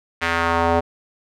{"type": "tone with band-pass filter sweep", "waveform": "square", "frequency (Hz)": 84, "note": "E2", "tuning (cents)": 33, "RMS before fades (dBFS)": -19, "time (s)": [0.21, 0.81], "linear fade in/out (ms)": 20, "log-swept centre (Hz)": [2000, 650], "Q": 1.5, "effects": []}